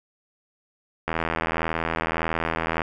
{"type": "click train", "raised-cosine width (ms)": 0.5, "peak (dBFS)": -9, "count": 143, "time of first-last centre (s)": [1.08, 2.818], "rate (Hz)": 81.7, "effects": []}